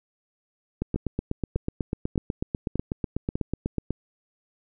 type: two click trains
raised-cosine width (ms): 3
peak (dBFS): -13 / -14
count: 26 / 5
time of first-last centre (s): 0.82-3.906 / 0.96-3.355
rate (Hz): 8.1 / 1.67
effects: none